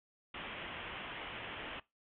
white low-pass noise, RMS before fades -45 dBFS, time 0.34-1.8 s, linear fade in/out 5 ms, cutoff 3300 Hz, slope 96 dB/octave, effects noise-tail reverb RT60 0.2 s tail -20 dB re dry

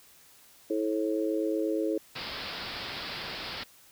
harmonic tone, 108.2 Hz, A2, 29 cents flat, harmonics 3 / 4 / 5, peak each -29 / -31 / -33 dBFS, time 0.7-1.98 s, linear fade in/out 5 ms
white low-pass noise, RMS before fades -38 dBFS, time 2.15-3.64 s, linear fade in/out 10 ms, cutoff 5100 Hz, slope 96 dB/octave
effects white hiss -57 dBFS RMS until 3.91 s

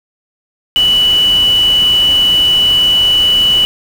sine tone in noise, 2960 Hz, F#7, in tune, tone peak -7 dBFS, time 0.76-3.65 s, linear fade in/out 0 ms, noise pink, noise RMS -25 dBFS, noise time 0.76-3.65 s, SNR +15 dB, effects none

